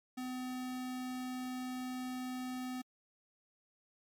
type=tone; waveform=square; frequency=253.8 Hz; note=B3; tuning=47 cents sharp; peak=-39 dBFS; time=0.17-2.82 s; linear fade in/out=10 ms; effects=MP3 96 kbps